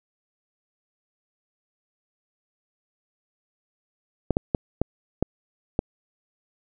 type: clicks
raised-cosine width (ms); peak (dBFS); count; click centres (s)
2; -7; 6; 4.307 / 4.369 / 4.548 / 4.816 / 5.226 / 5.791
effects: none